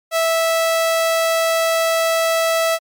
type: tone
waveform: sawtooth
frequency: 656 Hz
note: E5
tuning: 9 cents flat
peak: -11 dBFS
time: 0.11-2.79 s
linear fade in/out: 50 ms
effects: MP3 96 kbps